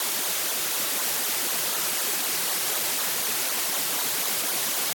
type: noise with flanger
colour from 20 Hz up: white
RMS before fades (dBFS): -26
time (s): 0-4.93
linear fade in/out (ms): 2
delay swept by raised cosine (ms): 0.37 to 4.27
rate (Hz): 4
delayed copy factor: -0.85
effects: high-pass 200 Hz 12 dB/octave + AAC 64 kbps